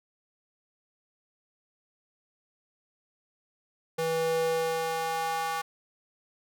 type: tone with high-pass filter sweep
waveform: square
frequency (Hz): 162.9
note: E3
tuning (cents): -20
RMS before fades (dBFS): -29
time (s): 3.98-5.62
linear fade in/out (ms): 10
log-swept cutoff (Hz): 370 to 960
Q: 2.8
effects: none